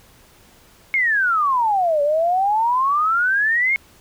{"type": "exponential two-way sweep", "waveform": "sine", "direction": "down then up", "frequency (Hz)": [2196, 568, 2196], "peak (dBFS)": -15, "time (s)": [0.94, 3.76], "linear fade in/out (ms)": 0, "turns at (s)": 2.02, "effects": ["pink hiss -51 dBFS RMS until 4 s"]}